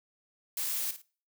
blue noise with echo, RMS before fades -33 dBFS, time 0.57-0.91 s, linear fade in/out 2 ms, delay 54 ms, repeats 2, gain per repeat -11 dB, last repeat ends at 1.018 s, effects noise-tail reverb RT60 0.4 s tail -22 dB re dry

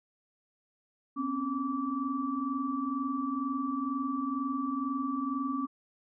sine tone cluster, 251.9 / 274 / 1158 Hz, B3 / C#4 / D6, +34 / -20 / -25 cents, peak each -36 / -32 / -35 dBFS, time 1.16-5.67 s, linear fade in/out 20 ms, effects none

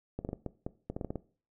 clicks, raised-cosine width 2 ms, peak -22 dBFS, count 12, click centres 0.19 / 0.249 / 0.29 / 0.331 / 0.463 / 0.665 / 0.9 / 0.965 / 1.012 / 1.047 / 1.105 / 1.157 s, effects noise-tail reverb RT60 0.4 s tail -18 dB re dry

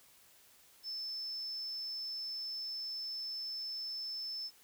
sine tone, 5270 Hz, E8, 1 cent flat, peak -38 dBFS, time 0.83-4.51 s, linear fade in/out 50 ms, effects white hiss -63 dBFS RMS until 4.63 s

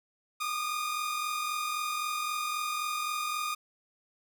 sawtooth tone pair together, 1187 / 1230.8 Hz, D6 / D#6, +18 / -19 cents, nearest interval minor second, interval 63 cents, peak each -34 / -28 dBFS, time 0.4-3.55 s, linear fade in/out 10 ms, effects none

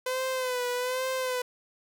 sawtooth tone with vibrato, 506 Hz, B4, 42 cents sharp, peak -24 dBFS, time 0.06-1.42 s, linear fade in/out 5 ms, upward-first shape sine, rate 1.2 Hz, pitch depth 52 cents each way, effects none

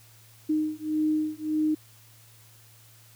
sine beating tone pair, 307.6 / 309.3 Hz, D#4 / D#4, -20 / -10 cents, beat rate 1.7 Hz, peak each -27 dBFS, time 0.49-1.75 s, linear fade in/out 10 ms, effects added 112 Hz sine -55 dBFS peak until 3.15 s + white hiss -56 dBFS RMS until 3.15 s

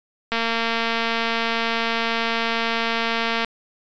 click train, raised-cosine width 0.3 ms, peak -7 dBFS, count 717, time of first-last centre 0.32-3.447 s, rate 229 Hz, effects resampled to 16000 Hz

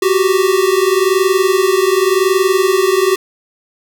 square tone pair together, 369.1 / 390 Hz, F#4 / G4, -4 / -9 cents, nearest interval minor second, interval 95 cents, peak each -14 dBFS, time 0.02-3.16 s, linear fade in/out 5 ms, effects none

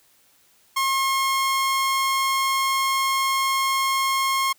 sawtooth tone, 1076 Hz, C6, 48 cents sharp, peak -16 dBFS, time 0.76-4.53 s, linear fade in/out 10 ms, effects white hiss -59 dBFS RMS until 4.58 s

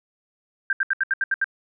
sine tone bursts, 1581 Hz, G6, 14 cents sharp, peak -18 dBFS, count 8, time 0.7-1.443 s, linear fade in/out 2 ms, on 29 ms, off 73 ms, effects none

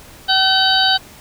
harmonic tone, 763 Hz, G5, 47 cents flat, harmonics 1 / 2 / 4 / 5 / 6, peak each -18 / -18 / -18 / -18 / -18 dBFS, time 0.28-0.98 s, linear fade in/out 20 ms, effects pink hiss -41 dBFS RMS until 1.2 s

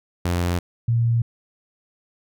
sawtooth / sine tone pair in turn, 87.6 / 116.73 Hz, F2 / A#2, +6 / +3 cents, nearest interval perfect fourth, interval 497 cents, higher second, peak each -16 dBFS, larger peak neither, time 0.25-0.59 / 0.88-1.22 s, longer neither, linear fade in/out 5 ms, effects none

